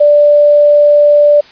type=tone; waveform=sine; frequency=587.3 Hz; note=D5; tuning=in tune; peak=-3 dBFS; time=0-1.41 s; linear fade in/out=10 ms; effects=white hiss -39 dBFS RMS until 1.51 s + resampled to 11025 Hz